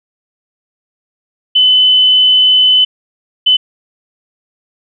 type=tone bursts at uneven times; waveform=sine; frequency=3021 Hz; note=F#7; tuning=35 cents sharp; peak=-5 dBFS; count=2; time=1.55-2.85 / 3.46-3.57 s; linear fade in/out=10 ms; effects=none